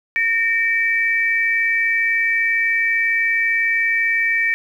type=tone pair together; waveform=sine; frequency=1832.7 / 2309 Hz; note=A#6 / D7; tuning=-30 / -30 cents; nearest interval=major third; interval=400 cents; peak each=-18 dBFS; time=0.16-4.54 s; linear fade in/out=0 ms; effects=8-bit